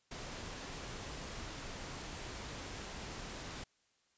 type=noise; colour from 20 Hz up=pink; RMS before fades=-45 dBFS; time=0.11-3.64 s; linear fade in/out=5 ms; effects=white hiss -75 dBFS RMS until 4.17 s + resampled to 16000 Hz